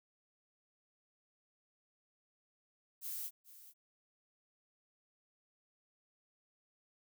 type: noise with echo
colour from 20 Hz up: violet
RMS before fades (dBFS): -42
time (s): 3.01-3.31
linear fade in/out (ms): 50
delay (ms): 430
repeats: 1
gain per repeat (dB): -15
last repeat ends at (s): 3.74
effects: none